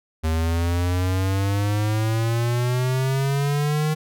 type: exponential sweep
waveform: square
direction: up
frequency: 79 to 155.56 Hz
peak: -20 dBFS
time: 0.23-3.95 s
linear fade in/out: 20 ms
effects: none